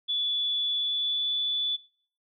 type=tone with pitch glide; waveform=sine; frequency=3442 to 3466 Hz; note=A7 to A7; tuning=-39 to -27 cents; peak=-25 dBFS; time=0.08-1.77 s; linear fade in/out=20 ms; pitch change=+12 cents; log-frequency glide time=0.74-1.3 s; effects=noise-tail reverb RT60 0.5 s tail -21 dB re dry